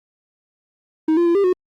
triangle tone with pitch steps, 315.6 / 344.5 / 340.6 / 399 / 364.9 Hz, D#4 / F4 / F4 / G4 / F#4, +25 / -24 / -43 / +31 / -24 cents, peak -11 dBFS, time 1.08-1.53 s, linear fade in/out 5 ms, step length 90 ms, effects Opus 24 kbps

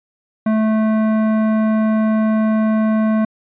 triangle tone with hard clipping, 218.2 Hz, A3, 14 cents flat, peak -15 dBFS, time 0.46-3.25 s, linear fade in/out 5 ms, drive 17 dB, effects resampled to 8000 Hz

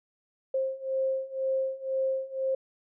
sine beating tone pair, 529 / 531 Hz, C5 / C5, +19 / +25 cents, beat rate 2 Hz, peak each -31 / -29 dBFS, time 0.54-2.55 s, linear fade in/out 5 ms, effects none

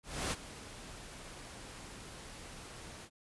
pink noise with ADSR envelope, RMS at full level -34 dBFS, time 0.03-3.1 s, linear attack 290 ms, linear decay 32 ms, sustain -15 dB, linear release 68 ms, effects resampled to 24000 Hz

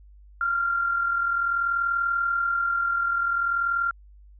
sine tone pair together, 1383.5 / 1424 Hz, F6 / F6, -17 / +33 cents, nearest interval unison, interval 50 cents, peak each -22 / -32 dBFS, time 0.41-3.91 s, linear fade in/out 2 ms, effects added 50 Hz sine -47 dBFS peak until 4.39 s

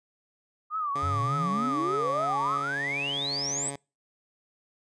sine tone with vibrato, 1202 Hz, D6, 40 cents sharp, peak -27 dBFS, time 0.7-2.63 s, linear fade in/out 50 ms, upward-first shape triangle, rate 3.4 Hz, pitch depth 150 cents each way
10% pulse tone, 140.5 Hz, C#3, 24 cents sharp, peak -27 dBFS, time 0.95-3.76 s, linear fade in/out 5 ms
sine exponential sweep, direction up, 82.41 to 8450 Hz, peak -28 dBFS, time 1.02-3.71 s, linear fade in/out 20 ms
effects noise-tail reverb RT60 0.3 s tail -26 dB re dry + resampled to 22050 Hz

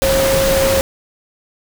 sine tone in noise, 540 Hz, C#5, 45 cents flat, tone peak -13 dBFS, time 0.02-0.81 s, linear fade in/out 0 ms, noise pink, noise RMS -18 dBFS, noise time 0.02-0.81 s, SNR +2 dB, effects none

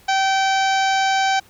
harmonic tone, 773 Hz, G5, 24 cents flat, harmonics 1 / 2 / 3 / 4 / 5 / 6 / 7 / 8 / 9, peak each -17 / -23 / -27 / -29 / -31 / -33 / -34 / -35 / -36 dBFS, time 0.08-1.4 s, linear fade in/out 10 ms, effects pink hiss -51 dBFS RMS until 1.49 s

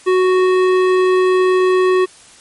sine tone with hard clipping, 370 Hz, F#4, in tune, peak -12 dBFS, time 0.06-2.06 s, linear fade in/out 20 ms, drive 14 dB, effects white hiss -43 dBFS RMS until 2.4 s + MP3 48 kbps

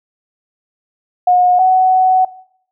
sine tone pair in turn, 722 / 746.6 Hz, F#5 / F#5, -43 / +15 cents, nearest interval minor second, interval 58 cents, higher second, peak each -7 dBFS, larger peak neither, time 1.27-1.59 / 1.59-2.25 s, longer second, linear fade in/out 5 ms, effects noise-tail reverb RT60 0.6 s tail -19 dB re dry

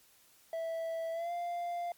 triangle tone with pitch glide, 657 to 696.1 Hz, E5 to F5, -6 to -6 cents, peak -32 dBFS, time 0.53-1.92 s, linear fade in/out 2 ms, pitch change +100 cents, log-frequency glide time 1.12-1.32 s, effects white hiss -64 dBFS RMS until 1.97 s + MP3 96 kbps

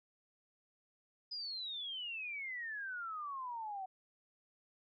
sine exponential sweep, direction down, 5020 to 744 Hz, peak -40 dBFS, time 1.31-3.86 s, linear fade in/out 10 ms, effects none

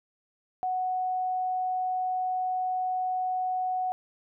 sine tone, 740 Hz, F#5, in tune, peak -26 dBFS, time 0.63-3.92 s, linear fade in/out 0 ms, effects none

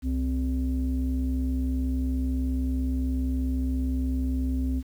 sine tone pair together, 65.3 / 258.9 Hz, C2 / C4, -3 / -18 cents, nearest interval 2 octaves, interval 2385 cents, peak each -24 / -27 dBFS, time 0.02-4.83 s, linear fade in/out 50 ms, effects tanh soft clip ceiling -19 dBFS + 9-bit

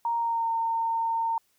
sine tone with pitch glide, 932.3 to 912.6 Hz, A#5 to A#5, 0 to -37 cents, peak -24 dBFS, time 0.05-1.38 s, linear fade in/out 2 ms, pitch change -37 cents, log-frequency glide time 0.18-0.49 s, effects white hiss -69 dBFS RMS until 1.58 s

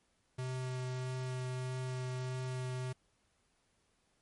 square tone with vibrato, 128 Hz, C3, 38 cents flat, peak -37 dBFS, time 0.38-2.93 s, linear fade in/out 10 ms, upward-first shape triangle, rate 1.6 Hz, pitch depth 9 cents each way, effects pink hiss -75 dBFS RMS until 4.21 s + MP3 48 kbps

